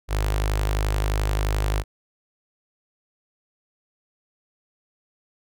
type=tone with notch filter; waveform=sawtooth; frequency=51.5 Hz; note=G#1; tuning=14 cents flat; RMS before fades=-23 dBFS; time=0.08-1.84 s; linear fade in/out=50 ms; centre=210 Hz; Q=0.8; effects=none